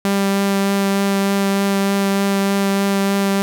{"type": "tone with vibrato", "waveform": "sawtooth", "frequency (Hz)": 197.5, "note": "G3", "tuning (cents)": 13, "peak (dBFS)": -11, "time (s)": [0.05, 3.42], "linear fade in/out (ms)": 0, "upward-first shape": "triangle", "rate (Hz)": 3.3, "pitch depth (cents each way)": 10, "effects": []}